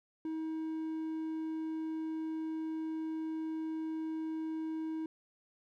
triangle tone, 318.1 Hz, D#4, 38 cents sharp, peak -33 dBFS, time 0.25-5.06 s, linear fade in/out 2 ms, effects none

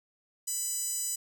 10% pulse tone with high-pass filter, 996 Hz, B5, 14 cents sharp, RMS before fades -33 dBFS, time 0.47-1.16 s, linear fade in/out 10 ms, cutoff 8300 Hz, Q 6.3, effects none

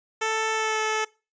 10% pulse tone with pitch glide, 441.2 to 435.1 Hz, A4 to A4, +5 to -19 cents, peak -15 dBFS, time 0.21-1.05 s, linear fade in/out 10 ms, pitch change -24 cents, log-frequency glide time 0.53-0.8 s, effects noise-tail reverb RT60 0.3 s tail -22 dB re dry + resampled to 16000 Hz

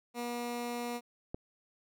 15% pulse tone, 240 Hz, B3, 49 cents flat, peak -29 dBFS, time 0.14-1.01 s, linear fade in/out 50 ms
click, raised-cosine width 2 ms, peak -24 dBFS, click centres 1.345 s
effects none

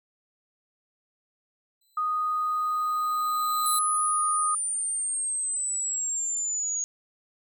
10% pulse tone with exponential growth, 4018 Hz, B7, 29 cents sharp, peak -20 dBFS, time 1.81-3.79 s, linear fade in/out 5 ms, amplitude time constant 430 ms
sine tone, 1241 Hz, D#6, 5 cents flat, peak -24 dBFS, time 1.97-4.55 s, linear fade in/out 5 ms
sine linear sweep, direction down, 10240 to 6645 Hz, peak -26 dBFS, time 3.66-6.84 s, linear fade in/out 0 ms
effects none

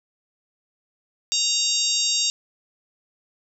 harmonic tone, 932.3 Hz, A#5, in tune, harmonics 3 / 4 / 5 / 6 / 7 / 8, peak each -30 / -25 / -26 / -27 / -29 / -26 dBFS, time 1.32-2.3 s, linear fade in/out 0 ms, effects none

